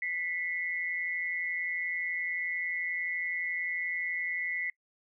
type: tone pair together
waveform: sine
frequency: 1987.5 / 2159 Hz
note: B6 / C#7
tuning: +10 / -46 cents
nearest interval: minor second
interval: 144 cents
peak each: -32 / -36 dBFS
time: 0.02-4.7 s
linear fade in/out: 2 ms
effects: noise-tail reverb RT60 0.1 s tail -24 dB re dry